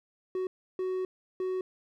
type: tone bursts at uneven times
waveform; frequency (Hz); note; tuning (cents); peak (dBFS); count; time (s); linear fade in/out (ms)
triangle; 372; F#4; +9; -27; 3; 0.35-0.47 / 0.79-1.05 / 1.4-1.61; 2
effects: none